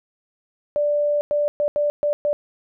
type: tone bursts at uneven times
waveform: sine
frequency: 587.3 Hz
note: D5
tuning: in tune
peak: -17 dBFS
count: 6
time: 0.76-1.21 / 1.31-1.48 / 1.6-1.68 / 1.76-1.9 / 2.03-2.13 / 2.25-2.33 s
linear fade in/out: 0 ms
effects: none